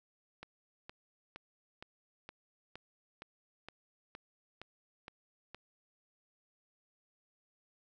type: click train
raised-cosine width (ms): 0.3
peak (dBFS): -30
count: 12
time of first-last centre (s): 0.43-5.546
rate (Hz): 2.15
effects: none